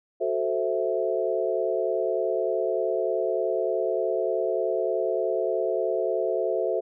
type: chord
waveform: sine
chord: F# half-diminished seventh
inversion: none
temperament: equal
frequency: 370 / 440 / 523.3 / 659.3 Hz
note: F#4 / A4 / C5 / E5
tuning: 0 / 0 / 0 / 0 cents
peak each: -29 / -28 / -29 / -28 dBFS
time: 0.2-6.81 s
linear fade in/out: 20 ms
effects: none